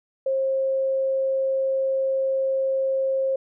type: tone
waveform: sine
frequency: 534 Hz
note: C5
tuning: 35 cents sharp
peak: -20 dBFS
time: 0.26-3.36 s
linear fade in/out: 5 ms
effects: none